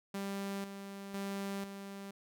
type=tone with tremolo; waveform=sawtooth; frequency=197.6 Hz; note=G3; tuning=14 cents sharp; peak=-33 dBFS; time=0.14-2.11 s; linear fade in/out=5 ms; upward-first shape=square; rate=1 Hz; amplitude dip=55%; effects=none